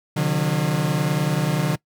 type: tone cluster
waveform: 40% pulse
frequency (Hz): 132.6 / 151.4 / 181.9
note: C3 / D#3 / F#3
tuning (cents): +23 / -47 / -29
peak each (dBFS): -26 / -20 / -24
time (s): 0.16-1.76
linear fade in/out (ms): 10
effects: noise-tail reverb RT60 0.1 s tail -21 dB re dry